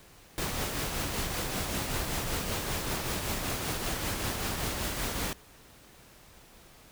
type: noise with tremolo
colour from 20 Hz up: pink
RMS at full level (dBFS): -31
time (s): 0.38-5.33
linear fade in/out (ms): 0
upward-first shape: triangle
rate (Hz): 5.2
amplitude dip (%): 40
effects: pink hiss -55 dBFS RMS until 6.91 s